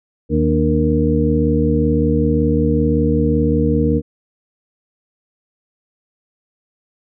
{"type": "harmonic tone with a mistuned harmonic", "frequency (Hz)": 78, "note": "D#2", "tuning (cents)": 5, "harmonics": [1, 2, 3, 4, 6], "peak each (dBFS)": [-19, -19, -19, -19, -19], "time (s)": [0.29, 4.02], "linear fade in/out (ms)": 50, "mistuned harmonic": 4, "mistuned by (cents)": -72, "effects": []}